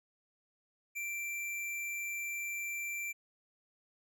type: tone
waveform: square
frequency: 2351 Hz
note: D7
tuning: 1 cent sharp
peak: -37 dBFS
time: 0.95-3.13 s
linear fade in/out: 20 ms
effects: none